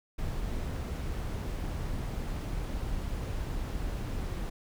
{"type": "noise", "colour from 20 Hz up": "brown", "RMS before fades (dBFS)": -34, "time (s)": [0.18, 4.5], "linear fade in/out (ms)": 10, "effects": []}